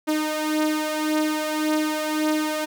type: beating tone pair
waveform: sawtooth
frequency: 307 / 308.8 Hz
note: D#4 / D#4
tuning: -23 / -13 cents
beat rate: 1.8 Hz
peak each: -19 / -23 dBFS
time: 0.07-2.66 s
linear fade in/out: 20 ms
effects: none